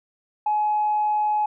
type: tone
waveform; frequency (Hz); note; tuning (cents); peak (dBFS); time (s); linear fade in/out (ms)
sine; 845; G#5; +30; -18; 0.46-1.46; 5
effects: tanh soft clip ceiling -14 dBFS